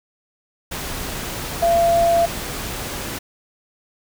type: tone in noise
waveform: sine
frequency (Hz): 680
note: F5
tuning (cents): -46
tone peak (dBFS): -13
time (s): 1.62-2.26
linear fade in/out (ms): 10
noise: pink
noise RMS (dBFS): -28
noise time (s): 0.71-3.19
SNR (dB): +12
effects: none